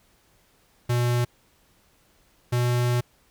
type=tone pair in turn; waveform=square; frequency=121.3 / 122.07 Hz; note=B2 / B2; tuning=-31 / -20 cents; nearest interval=unison; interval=11 cents; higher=second; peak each=-21 dBFS; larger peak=neither; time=0.89-1.25 / 2.52-3.01 s; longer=second; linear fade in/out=10 ms; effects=pink hiss -62 dBFS RMS until 3.3 s

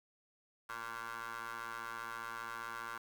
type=ring-modulated tone; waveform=20% pulse; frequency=115.1 Hz; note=A#2; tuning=22 cents flat; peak=-34 dBFS; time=0.69-2.98 s; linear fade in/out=5 ms; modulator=1270 Hz; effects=10-bit

